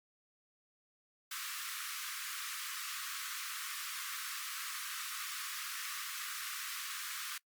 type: high-pass noise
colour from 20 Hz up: pink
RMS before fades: -42 dBFS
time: 1.31-7.38 s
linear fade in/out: 5 ms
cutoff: 1100 Hz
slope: 96 dB/octave
effects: noise-tail reverb RT60 0.1 s tail -23 dB re dry + Opus 48 kbps